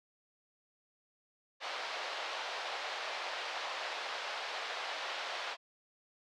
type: band-pass noise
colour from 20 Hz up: pink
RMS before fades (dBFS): -40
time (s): 1.6-5.57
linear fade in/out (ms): 50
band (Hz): 580 to 4600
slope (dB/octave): 24
effects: none